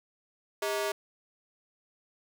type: ring-modulated tone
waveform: sawtooth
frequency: 519 Hz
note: C5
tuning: 14 cents flat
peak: -22 dBFS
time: 0.62-0.92 s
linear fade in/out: 5 ms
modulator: 115 Hz
effects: none